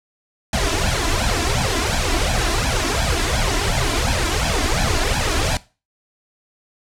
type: noise with flanger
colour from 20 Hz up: pink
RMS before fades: -19 dBFS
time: 0.53-5.57 s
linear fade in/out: 2 ms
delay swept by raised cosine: 1.2 to 3 ms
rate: 2.8 Hz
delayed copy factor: +1
effects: noise-tail reverb RT60 0.3 s tail -18 dB re dry + low-pass 8000 Hz 12 dB/octave